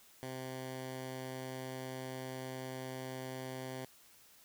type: tone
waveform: 10% pulse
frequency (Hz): 130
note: C3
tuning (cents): -11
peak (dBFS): -33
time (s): 0.23-3.85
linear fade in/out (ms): 0
effects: white hiss -62 dBFS RMS until 4.44 s